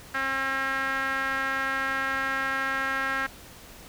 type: tone with band-pass filter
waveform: sawtooth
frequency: 268.6 Hz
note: C4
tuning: 46 cents sharp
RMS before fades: -28 dBFS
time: 0.14-3.27 s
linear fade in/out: 10 ms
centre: 1600 Hz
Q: 3.8
effects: pink hiss -47 dBFS RMS until 3.88 s